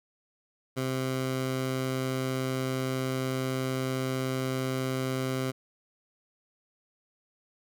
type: tone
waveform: 15% pulse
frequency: 130.81 Hz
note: C3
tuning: in tune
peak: -22 dBFS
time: 0.76-5.52 s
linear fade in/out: 20 ms
effects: none